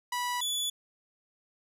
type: tone pair in turn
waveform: sawtooth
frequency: 980 / 3441 Hz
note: B5 / A7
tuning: -14 / -39 cents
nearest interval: octave + minor seventh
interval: 2175 cents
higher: second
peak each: -26 dBFS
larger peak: neither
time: 0.12-0.41 / 0.41-0.7 s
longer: neither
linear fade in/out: 5 ms
effects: resampled to 32000 Hz + 10-bit